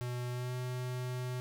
square tone with pitch glide, 123.2 to 125.64 Hz, B2 to B2, -4 to +30 cents, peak -36 dBFS, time 0.01-1.4 s, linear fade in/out 0 ms, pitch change +34 cents, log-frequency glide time 0.3-0.54 s, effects none

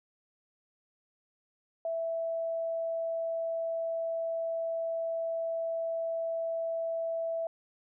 sine tone, 660 Hz, E5, 2 cents sharp, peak -30 dBFS, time 1.85-7.47 s, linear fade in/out 2 ms, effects none

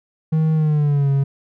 triangle tone with pitch glide, 158 to 138.34 Hz, D#3 to C#3, +27 to -3 cents, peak -12 dBFS, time 0.32-1.24 s, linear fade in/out 10 ms, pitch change -230 cents, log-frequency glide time 0.54-1.1 s, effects none

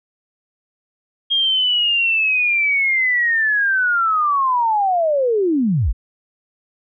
sine linear sweep, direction down, 3245 to 34.48 Hz, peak -14 dBFS, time 1.3-5.93 s, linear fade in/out 20 ms, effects none

